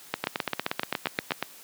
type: two click trains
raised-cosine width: 0.3 ms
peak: -10 / -9 dBFS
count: 11 / 10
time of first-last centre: 0.24-1.426 / 0.14-1.32 s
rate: 8.43 / 7.63 Hz
effects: white hiss -49 dBFS RMS until 1.63 s + high-pass 150 Hz 12 dB/octave